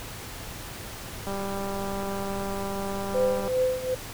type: click train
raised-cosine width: 1 ms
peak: -20 dBFS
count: 436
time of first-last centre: 1.27-3.478 s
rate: 197 Hz
type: tone with tremolo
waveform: sine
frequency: 511 Hz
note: C5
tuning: 41 cents flat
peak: -19 dBFS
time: 3.14-3.95 s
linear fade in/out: 10 ms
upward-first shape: triangle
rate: 2.6 Hz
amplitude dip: 85%
effects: added 109 Hz sine -46 dBFS peak until 4.13 s + pink hiss -39 dBFS RMS until 4.13 s